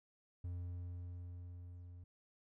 triangle tone with level ramp, 88.3 Hz, F2, 20 cents sharp, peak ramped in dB -38 to -49 dBFS, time 0.44-2.04 s, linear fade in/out 5 ms, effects none

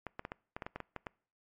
clicks, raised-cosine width 0.5 ms, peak -24 dBFS, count 11, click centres 0.067 / 0.194 / 0.251 / 0.319 / 0.565 / 0.622 / 0.665 / 0.76 / 0.803 / 0.963 / 1.068 s, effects noise-tail reverb RT60 0.5 s tail -25 dB re dry + MP3 48 kbps

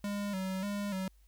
square tone with vibrato, 196 Hz, G3, in tune, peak -34 dBFS, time 0.04-1.08 s, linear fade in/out 2 ms, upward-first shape square, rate 1.7 Hz, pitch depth 64 cents each way, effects added 50 Hz sine -59 dBFS peak until 1.27 s + white hiss -73 dBFS RMS until 1.27 s

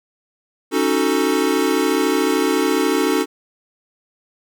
square chord, D# half-diminished seventh, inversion third, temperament equal, 277.2 / 311.1 / 370 / 440 Hz, C#4 / D#4 / F#4 / A4, 0 / 0 / 0 / 0 cents, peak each -22 dBFS, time 0.71-3.26 s, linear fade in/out 50 ms, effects none

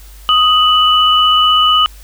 sine tone pair together, 1248 / 2968 Hz, D#6 / F#7, +5 / +5 cents, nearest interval octave + minor third, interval 1500 cents, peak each -10 dBFS, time 0.29-1.86 s, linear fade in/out 0 ms, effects added 50 Hz sine -34 dBFS peak until 2.03 s + white hiss -43 dBFS RMS until 2.03 s

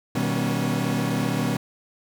40% pulse tone cluster, 122.5 / 155.8 / 193.5 / 241 / 277 Hz, B2 / D#3 / G3 / B3 / C#4, -14 / +3 / -22 / -42 / -1 cents, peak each -28 dBFS, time 0.15-1.57 s, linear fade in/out 5 ms, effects none

